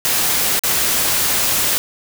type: noise with dropouts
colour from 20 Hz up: white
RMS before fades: -17 dBFS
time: 0.05-1.78 s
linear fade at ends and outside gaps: 0 ms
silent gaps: 0.593-0.636 s
effects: none